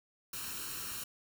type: noise with comb filter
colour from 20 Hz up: white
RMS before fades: -41 dBFS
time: 0.33-1.04 s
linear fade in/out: 5 ms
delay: 0.72 ms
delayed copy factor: +0.65
effects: none